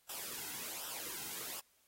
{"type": "noise with flanger", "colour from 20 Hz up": "white", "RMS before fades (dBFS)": -44, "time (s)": [0.09, 1.6], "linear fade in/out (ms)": 5, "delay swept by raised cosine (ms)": [0.45, 1.75], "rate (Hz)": 1.3, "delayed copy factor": -0.65, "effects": ["white hiss -72 dBFS RMS until 1.87 s", "AAC 48 kbps"]}